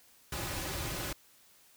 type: noise with comb filter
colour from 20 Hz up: pink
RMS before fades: -37 dBFS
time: 0.32-1.13 s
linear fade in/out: 5 ms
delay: 4.4 ms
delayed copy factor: -0.55
effects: white hiss -62 dBFS RMS until 1.76 s